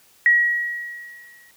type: tone with exponential decay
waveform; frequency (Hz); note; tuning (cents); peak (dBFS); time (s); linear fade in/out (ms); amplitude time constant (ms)
sine; 1910; A#6; +42; -10; 0.26-1.51; 1; 270
effects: white hiss -55 dBFS RMS until 1.56 s